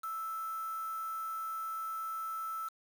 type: tone with quantisation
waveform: sine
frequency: 1318.5 Hz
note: E6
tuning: in tune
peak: -36 dBFS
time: 0.03-2.69 s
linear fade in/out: 10 ms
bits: 8
effects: none